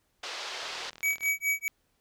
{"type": "band-pass noise", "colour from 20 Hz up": "white", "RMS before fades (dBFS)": -38, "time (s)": [0.23, 0.9], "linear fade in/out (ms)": 5, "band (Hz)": [410, 5000], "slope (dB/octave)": 24}
{"type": "click train", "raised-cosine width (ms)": 0.2, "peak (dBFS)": -29, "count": 27, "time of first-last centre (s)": [0.63, 1.283], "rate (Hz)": 39.8}
{"type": "tone with tremolo", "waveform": "square", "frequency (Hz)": 2272, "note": "C#7", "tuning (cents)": 42, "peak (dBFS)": -24, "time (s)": [1.03, 1.68], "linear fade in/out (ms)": 0, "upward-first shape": "sine", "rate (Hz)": 4.8, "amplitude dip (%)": 100}
{"effects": ["pink hiss -73 dBFS RMS until 2 s"]}